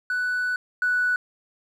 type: tone pair in turn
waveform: triangle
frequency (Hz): 1487 / 1480.4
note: F#6 / F#6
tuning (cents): +8 / 0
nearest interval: unison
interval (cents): 8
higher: first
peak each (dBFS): -20 / -16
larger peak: second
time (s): 0.1-0.56 / 0.82-1.16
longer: first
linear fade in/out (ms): 2
effects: tanh soft clip ceiling -17 dBFS